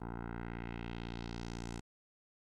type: tone with low-pass filter sweep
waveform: 10% pulse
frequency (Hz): 58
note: A#1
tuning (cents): -8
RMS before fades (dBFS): -43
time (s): 0-1.81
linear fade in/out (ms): 20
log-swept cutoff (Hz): 1100 to 8300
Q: 1.8
effects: 12-bit